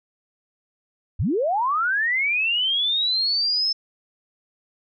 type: linear sweep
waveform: sine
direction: up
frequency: 56.6 to 5290 Hz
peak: -19 dBFS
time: 1.19-3.73 s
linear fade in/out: 10 ms
effects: none